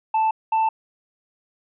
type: tone pair in turn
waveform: triangle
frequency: 880 / 885.6 Hz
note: A5 / A5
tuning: 0 / +11 cents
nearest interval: unison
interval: 11 cents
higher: second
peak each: -15 dBFS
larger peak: neither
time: 0.14-0.31 / 0.52-0.69 s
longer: neither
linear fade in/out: 5 ms
effects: resampled to 8000 Hz